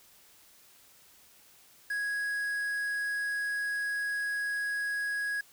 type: tone with quantisation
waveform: triangle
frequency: 1661.2 Hz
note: G#6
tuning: in tune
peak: -28 dBFS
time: 1.9-5.41 s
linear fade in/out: 5 ms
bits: 8
effects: white hiss -59 dBFS RMS until 5.52 s